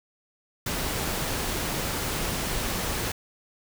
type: noise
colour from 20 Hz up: pink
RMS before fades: -29 dBFS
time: 0.66-3.12 s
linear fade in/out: 5 ms
effects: none